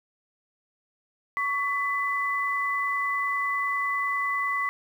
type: tone pair together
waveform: sine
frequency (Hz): 1122.5 / 2000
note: C#6 / B6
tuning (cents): +21 / +21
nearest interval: minor seventh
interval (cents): 1000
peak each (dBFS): -27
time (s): 1.37-4.69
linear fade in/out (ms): 0
effects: 9-bit